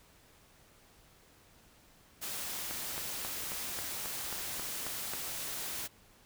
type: noise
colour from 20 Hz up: white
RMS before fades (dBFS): -39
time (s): 2.21-5.88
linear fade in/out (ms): 20
type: click train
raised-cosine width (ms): 0.5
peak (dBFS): -25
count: 10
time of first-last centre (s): 2.71-5.136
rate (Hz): 3.71
effects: pink hiss -62 dBFS RMS until 6.25 s